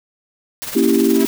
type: noise with tremolo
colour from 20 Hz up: white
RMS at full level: -25 dBFS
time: 0.62-1.27 s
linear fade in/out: 0 ms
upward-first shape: triangle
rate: 19 Hz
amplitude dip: 65%
type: chord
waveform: sine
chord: A# diminished seventh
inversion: none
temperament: equal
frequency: 233.1 / 277.2 / 329.6 / 392 Hz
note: A#3 / C#4 / E4 / G4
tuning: 0 / 0 / 0 / 0 cents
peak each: -17 dBFS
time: 0.75-1.26 s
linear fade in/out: 10 ms
type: tone with exponential growth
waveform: sawtooth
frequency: 325.8 Hz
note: E4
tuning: 20 cents flat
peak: -17 dBFS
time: 1.01-1.24 s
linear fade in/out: 2 ms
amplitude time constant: 48 ms
effects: none